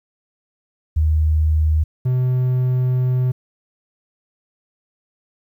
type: tone pair in turn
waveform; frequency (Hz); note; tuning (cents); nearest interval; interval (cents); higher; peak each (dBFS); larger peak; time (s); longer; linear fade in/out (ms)
sine / triangle; 77.78 / 127.06; D#2 / B2; 0 / +50; minor sixth; 850; second; -13; neither; 0.96-1.84 / 2.05-3.32; second; 10
effects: 9-bit